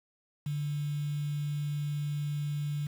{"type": "tone with quantisation", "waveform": "sine", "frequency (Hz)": 146.6, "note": "D3", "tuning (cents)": -3, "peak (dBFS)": -30, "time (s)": [0.46, 2.87], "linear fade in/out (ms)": 5, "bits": 8, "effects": []}